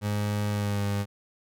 30% pulse tone with pitch glide, 103.83 to 101.22 Hz, G#2 to G#2, 0 to -44 cents, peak -23 dBFS, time 0.01-1.06 s, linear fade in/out 50 ms, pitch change -44 cents, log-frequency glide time 0.5-0.82 s, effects none

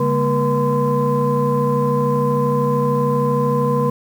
sine tone cluster, 142.6 / 202.9 / 235.8 / 481.9 / 1026 Hz, C#3 / G#3 / A#3 / B4 / C6, +49 / -40 / +20 / -43 / -34 cents, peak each -19 / -24 / -22 / -18 / -21 dBFS, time 0-3.9 s, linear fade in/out 5 ms, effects tanh soft clip ceiling -7 dBFS + 7-bit

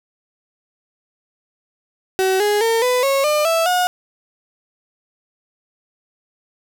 35% pulse tone with pitch steps, 378.5 / 415.1 / 455.3 / 499.4 / 547.8 / 600.8 / 659 / 722.8 Hz, F#4 / G#4 / A#4 / B4 / C#5 / D5 / E5 / F#5, +39 / -1 / -41 / +19 / -21 / +39 / -1 / -41 cents, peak -13 dBFS, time 2.19-3.87 s, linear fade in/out 0 ms, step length 210 ms, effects none

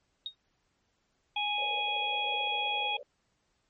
sine tone with exponential decay, 3731 Hz, A#7, 1 cent sharp, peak -30 dBFS, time 0.26-0.35 s, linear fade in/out 1 ms, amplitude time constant 19 ms
harmonic tone, 830 Hz, G#5, 1 cent flat, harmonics 1 / 3 / 4, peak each -33 / -33 / -33 dBFS, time 1.36-2.97 s, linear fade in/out 5 ms
pink band-pass noise, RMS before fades -45 dBFS, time 1.58-3.03 s, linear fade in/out 0 ms, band 470 to 590 Hz, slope 96 dB/octave
effects pink hiss -75 dBFS RMS until 3.69 s + MP3 32 kbps

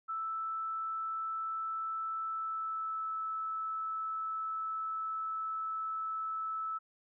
sine tone with pitch glide, 1318.5 to 1308.6 Hz, E6 to E6, 0 to -13 cents, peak -34 dBFS, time 0.08-6.79 s, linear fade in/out 20 ms, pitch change -13 cents, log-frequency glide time 2.26-3.09 s, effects none

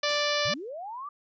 harmonic tone, 587.3 Hz, D5, in tune, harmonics 1 / 2 / 3 / 4 / 5 / 6 / 7 / 8 / 9 / 10, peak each -29 / -33 / -33 / -34 / -35 / -35 / -35 / -36 / -37 / -41 dBFS, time 0.03-0.54 s, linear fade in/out 5 ms
white noise with exponential decay, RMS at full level -40 dBFS, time 0.09-0.69 s, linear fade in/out 0 ms, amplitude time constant 130 ms
sine linear sweep, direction up, 84.3 to 1200 Hz, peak -35 dBFS, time 0.45-1.09 s, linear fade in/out 5 ms
effects resampled to 16000 Hz

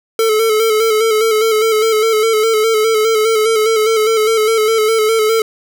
square tone with vibrato, 440 Hz, A4, in tune, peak -11 dBFS, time 0.19-5.42 s, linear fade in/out 2 ms, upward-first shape square, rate 4.9 Hz, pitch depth 39 cents each way, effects none

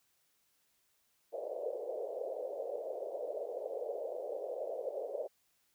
pink band-pass noise, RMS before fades -40 dBFS, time 1.32-5.28 s, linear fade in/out 20 ms, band 460 to 620 Hz, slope 48 dB/octave, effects white hiss -75 dBFS RMS until 5.74 s

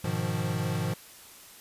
square chord, F half-diminished seventh, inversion first, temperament equal, 103.83 / 123.47 / 155.56 / 174.61 Hz, Ab2 / Cb3 / Eb3 / F3, 0 / 0 / 0 / 0 cents, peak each -34 dBFS, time 0.04-0.94 s, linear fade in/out 5 ms, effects white hiss -50 dBFS RMS until 1.6 s + resampled to 32000 Hz

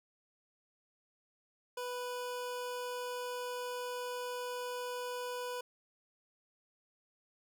25% pulse tone, 493.9 Hz, B4, in tune, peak -34 dBFS, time 1.77-5.61 s, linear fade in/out 5 ms, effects none

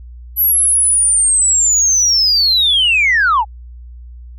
sine linear sweep, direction down, 11840 to 795 Hz, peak -8 dBFS, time 0.36-3.45 s, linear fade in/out 50 ms, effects tanh soft clip ceiling -6 dBFS + added 60 Hz sine -31 dBFS peak until 4.38 s

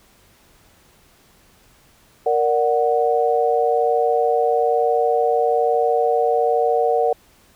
sine chord, Bb augmented, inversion none, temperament equal, 466.2 / 587.3 / 740 Hz, Bb4 / D5 / F#5, 0 / 0 / 0 cents, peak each -18 / -22 / -19 dBFS, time 2.26-7.13 s, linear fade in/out 5 ms, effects pink hiss -54 dBFS RMS until 7.55 s

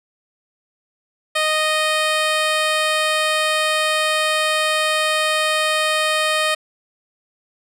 10% pulse tone, 620 Hz, D#5, 6 cents flat, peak -8 dBFS, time 1.35-6.55 s, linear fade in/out 10 ms, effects low-pass 11000 Hz 12 dB/octave

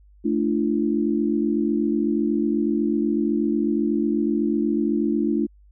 sine chord, D minor, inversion second, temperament equal with one note detuned, 220 / 293.7 / 341.8 Hz, A3 / D4 / F4, 0 / 0 / -37 cents, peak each -23 / -23 / -24 dBFS, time 0.24-5.47 s, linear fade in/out 20 ms, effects added 50 Hz sine -49 dBFS peak until 5.71 s

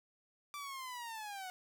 sawtooth linear sweep, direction down, 1174.7 to 728 Hz, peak -39 dBFS, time 0.54-1.5 s, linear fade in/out 0 ms, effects none

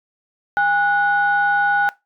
sine tone pair together, 812 / 1468.7 Hz, G#5 / F#6, -39 / -13 cents, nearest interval minor seventh, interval 1026 cents, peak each -16 dBFS, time 0.57-1.89 s, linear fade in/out 0 ms, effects noise-tail reverb RT60 0.2 s tail -20 dB re dry + tanh soft clip ceiling -8 dBFS

